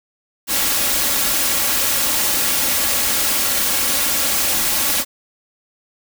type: noise with comb filter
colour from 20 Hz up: white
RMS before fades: -18 dBFS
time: 0.47-5.05 s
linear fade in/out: 50 ms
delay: 3.6 ms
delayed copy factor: +0.5
effects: none